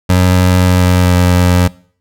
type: tone with pitch glide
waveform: 25% pulse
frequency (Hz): 91.3 to 89.47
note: F#2 to F2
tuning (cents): -23 to +42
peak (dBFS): -3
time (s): 0.09-1.68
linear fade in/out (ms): 10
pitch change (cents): -35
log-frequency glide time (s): 0.59-1.15
effects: noise-tail reverb RT60 0.5 s tail -22 dB re dry